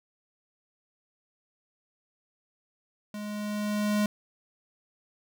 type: tone with level ramp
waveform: square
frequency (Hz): 208.8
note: G#3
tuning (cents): +10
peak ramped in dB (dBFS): -36 to -23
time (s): 3.14-4.06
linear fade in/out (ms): 2
effects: none